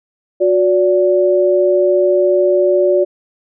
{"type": "tone pair together", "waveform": "sine", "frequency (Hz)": [364.3, 578.3], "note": ["F#4", "D5"], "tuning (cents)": [-27, -27], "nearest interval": "minor sixth", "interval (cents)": 800, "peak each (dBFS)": -12, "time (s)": [0.4, 3.05], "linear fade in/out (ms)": 20, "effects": []}